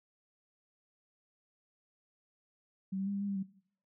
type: tone with pitch steps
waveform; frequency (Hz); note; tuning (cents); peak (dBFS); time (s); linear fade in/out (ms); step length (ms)
sine; 190.9 / 194.1 / 200.7 / 198.5 / 201.9 / 198.1 / 191.7; G3 / G3 / G3 / G3 / G#3 / G3 / G3; -46 / -17 / +41 / +22 / -49 / +18 / -38; -33; 2.92-3.431; 10; 73
effects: noise-tail reverb RT60 0.6 s tail -19 dB re dry